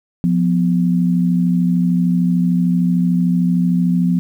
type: tone pair together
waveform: sine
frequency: 176 / 249.3 Hz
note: F3 / B3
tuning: +14 / +16 cents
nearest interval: tritone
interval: 602 cents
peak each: -13 / -19 dBFS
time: 0.24-4.19 s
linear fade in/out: 0 ms
effects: 8-bit